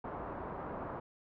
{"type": "low-pass noise", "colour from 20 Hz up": "white", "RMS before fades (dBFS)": -42, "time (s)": [0.04, 1], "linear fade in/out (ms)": 5, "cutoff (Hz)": 1100, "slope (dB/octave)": 24, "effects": []}